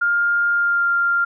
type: tone with pitch glide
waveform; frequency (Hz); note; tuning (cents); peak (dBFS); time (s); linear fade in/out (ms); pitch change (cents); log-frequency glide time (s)
sine; 1407 to 1393.3; F6 to F6; +12 to -4; -15; 0.01-1.25; 10; -16; 0.51-0.88
effects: none